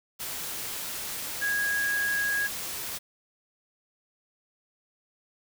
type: tone in noise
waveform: sine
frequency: 1649 Hz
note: G#6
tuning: 13 cents flat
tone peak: -25 dBFS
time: 1.41-2.48 s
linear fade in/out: 20 ms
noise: white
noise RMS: -35 dBFS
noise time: 0.19-2.99 s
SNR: +7 dB
effects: none